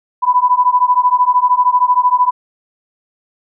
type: beating tone pair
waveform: sine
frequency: 987.8 / 1000.8 Hz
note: B5 / B5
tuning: 0 / +23 cents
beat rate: 13 Hz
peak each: -12 dBFS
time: 0.22-2.31 s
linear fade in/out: 20 ms
effects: none